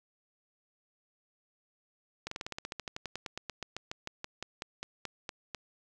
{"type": "slowing click train", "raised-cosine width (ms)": 0.2, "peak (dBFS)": -20, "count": 28, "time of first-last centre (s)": [2.27, 5.547], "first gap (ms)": 44, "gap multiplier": 1.07, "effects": []}